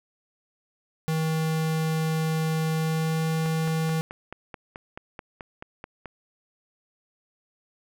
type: tone with pitch glide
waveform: square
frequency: 159.2 to 160.31 Hz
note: D#3 to E3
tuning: +40 to -48 cents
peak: -24 dBFS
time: 1.08-4.01 s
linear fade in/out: 0 ms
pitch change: +12 cents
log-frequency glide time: 2.73-3.24 s
type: click train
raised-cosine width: 0.5 ms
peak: -22 dBFS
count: 13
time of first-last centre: 3.46-6.057 s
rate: 4.62 Hz
effects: none